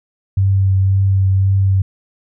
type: tone with vibrato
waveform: sine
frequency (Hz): 96.5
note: G2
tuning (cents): -27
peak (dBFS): -10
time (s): 0.37-1.82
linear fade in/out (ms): 5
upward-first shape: triangle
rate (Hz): 1.9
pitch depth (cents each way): 19
effects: none